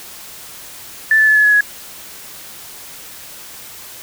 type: tone with pitch steps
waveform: sine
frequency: 1760 / 1742.8 / 1725.8 / 1708.9 / 1692.2 / 1675.7 Hz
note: A6 / A6 / A6 / G#6 / G#6 / G#6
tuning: 0 / -17 / -34 / +49 / +32 / +15 cents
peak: -8 dBFS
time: 1.11-1.608 s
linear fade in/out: 2 ms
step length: 83 ms
effects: white hiss -35 dBFS RMS until 4.02 s